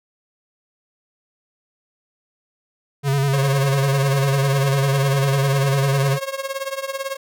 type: tone with vibrato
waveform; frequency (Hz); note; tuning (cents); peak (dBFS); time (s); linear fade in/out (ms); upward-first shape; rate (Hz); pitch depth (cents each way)
square; 138.59; C#3; 0; -17; 3.03-6.19; 50; square; 10; 41
type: tone with tremolo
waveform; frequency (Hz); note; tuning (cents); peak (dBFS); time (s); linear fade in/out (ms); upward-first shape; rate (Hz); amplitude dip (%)
sawtooth; 543; C#5; -36; -17; 3.33-7.17; 10; triangle; 18; 90
effects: none